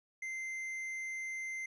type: tone with tanh clipping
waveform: sine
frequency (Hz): 2080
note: C7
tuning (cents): -11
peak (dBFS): -39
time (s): 0.22-1.66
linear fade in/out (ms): 5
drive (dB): 7
effects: none